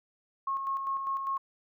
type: tone with tremolo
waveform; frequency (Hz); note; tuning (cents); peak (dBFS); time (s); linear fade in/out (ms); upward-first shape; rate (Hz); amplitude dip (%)
sine; 1086; C#6; -36; -28; 0.47-1.38; 5; square; 5; 40
effects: none